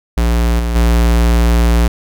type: tone with level steps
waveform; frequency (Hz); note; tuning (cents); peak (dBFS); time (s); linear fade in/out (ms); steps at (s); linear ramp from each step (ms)
square; 58.27; A#1; 0; -11 / -15 / -9; 0.17-1.88; 5; 0.59 / 0.75; 10
effects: none